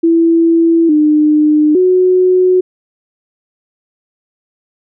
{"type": "tone with pitch steps", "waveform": "sine", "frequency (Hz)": [332, 302.6, 367.3], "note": ["E4", "D#4", "F#4"], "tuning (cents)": [12, -48, -13], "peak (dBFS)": -6, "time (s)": [0.03, 2.61], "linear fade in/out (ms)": 10, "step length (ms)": 860, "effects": []}